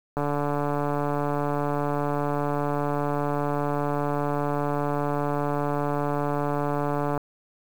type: click train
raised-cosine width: 1 ms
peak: -13 dBFS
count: 1017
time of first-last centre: 0.17-7.177 s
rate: 145 Hz
effects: 7-bit